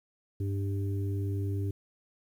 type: harmonic tone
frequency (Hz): 98.9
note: G2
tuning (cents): +16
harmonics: 1 / 3 / 4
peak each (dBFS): -29 / -39 / -41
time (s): 0.4-1.71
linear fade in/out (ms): 5
effects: 10-bit